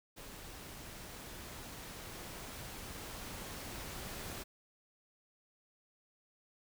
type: noise with level ramp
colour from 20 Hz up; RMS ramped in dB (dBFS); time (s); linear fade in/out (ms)
pink; -50 to -44; 0.16-4.44; 20
effects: none